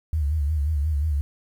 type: tone with vibrato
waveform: sine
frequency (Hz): 74.9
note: D2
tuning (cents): +35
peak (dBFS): -20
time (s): 0.13-1.21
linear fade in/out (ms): 0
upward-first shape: sine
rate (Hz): 5.6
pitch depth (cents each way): 110
effects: 9-bit